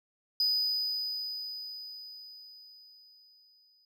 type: tone with exponential decay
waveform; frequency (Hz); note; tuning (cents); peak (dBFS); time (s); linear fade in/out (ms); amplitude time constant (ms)
triangle; 4978; D#8; 0; -23; 0.4-3.85; 2; 750
effects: none